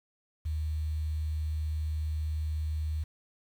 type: tone with quantisation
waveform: sine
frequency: 77.3 Hz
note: D#2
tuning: 11 cents flat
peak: -29 dBFS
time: 0.45-3.04 s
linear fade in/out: 10 ms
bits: 9
effects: none